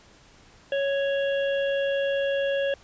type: harmonic tone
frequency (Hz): 554.4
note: C#5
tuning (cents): 0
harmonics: 1 / 3 / 5 / 6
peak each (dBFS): -23 / -33 / -37 / -39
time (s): 0.72-2.74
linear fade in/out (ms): 2
effects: pink hiss -54 dBFS RMS until 2.83 s + resampled to 16000 Hz